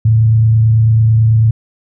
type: tone with frequency modulation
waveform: sine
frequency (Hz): 111.7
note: A2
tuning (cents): +27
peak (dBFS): -6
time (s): 0.05-1.51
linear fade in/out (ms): 5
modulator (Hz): 29.1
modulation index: 0.25
effects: none